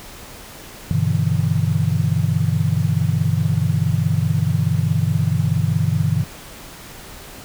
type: chord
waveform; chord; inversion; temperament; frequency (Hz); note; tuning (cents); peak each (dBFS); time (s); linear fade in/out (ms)
sine; E minor seventh; first; just; 98.89 / 123.61 / 148.33 / 164.81; G2 / B2 / D3 / E3; +16 / +2 / +18 / 0; -21; 0.91-6.24; 0
effects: pink hiss -38 dBFS RMS until 7.44 s